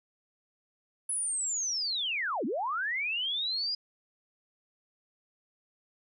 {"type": "linear two-way sweep", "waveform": "sine", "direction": "down then up", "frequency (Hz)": [10370, 202.6, 4948], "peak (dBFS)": -29, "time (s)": [1.09, 3.75], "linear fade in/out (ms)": 5, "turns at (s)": 2.45, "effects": []}